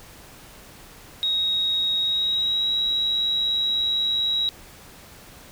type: tone with pitch glide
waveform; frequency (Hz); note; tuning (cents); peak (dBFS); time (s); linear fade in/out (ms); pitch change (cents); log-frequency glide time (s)
sine; 3777 to 3861; A#7 to B7; +22 to -40; -20; 1.23-4.49; 0; +38; 2-2.7
effects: pink hiss -46 dBFS RMS until 5.51 s